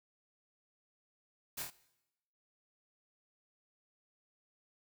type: noise with echo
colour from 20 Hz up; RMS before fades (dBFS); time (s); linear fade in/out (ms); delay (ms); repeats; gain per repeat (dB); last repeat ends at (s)
white; -41; 1.57-1.63; 10; 25; 3; -3; 1.705
effects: noise-tail reverb RT60 0.9 s tail -19 dB re dry